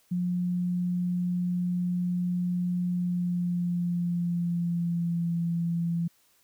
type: tone with pitch glide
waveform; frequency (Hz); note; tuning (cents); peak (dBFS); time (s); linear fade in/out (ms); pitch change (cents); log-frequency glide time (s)
sine; 178 to 169.37; F3 to E3; +33 to +47; -25; 0.11-6.08; 10; -86; 2.9-5.37
effects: white hiss -65 dBFS RMS until 6.43 s